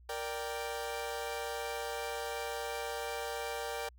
sawtooth chord, G minor, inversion first, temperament equal, 466.2 / 587.3 / 784 Hz, Bb4 / D5 / G5, 0 / 0 / 0 cents, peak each -36 / -38 / -37 dBFS, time 0.09-3.89 s, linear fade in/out 5 ms, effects added 60 Hz sine -55 dBFS peak until 3.98 s

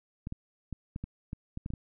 clicks, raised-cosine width 5 ms, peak -24 dBFS, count 10, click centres 0.271 / 0.324 / 0.727 / 0.961 / 1.04 / 1.331 / 1.574 / 1.661 / 1.704 / 1.737 s, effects none

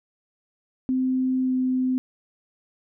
sine tone with pitch glide, 258.4 to 256.6 Hz, C4 to C4, -21 to -34 cents, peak -20 dBFS, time 0.89-1.98 s, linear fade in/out 0 ms, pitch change -13 cents, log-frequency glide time 1.43-1.52 s, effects none

